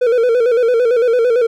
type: tone with vibrato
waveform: triangle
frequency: 477.3 Hz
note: A#4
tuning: 41 cents sharp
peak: -8 dBFS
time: 0.01-1.47 s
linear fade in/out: 10 ms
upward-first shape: square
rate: 8.9 Hz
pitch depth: 75 cents each way
effects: none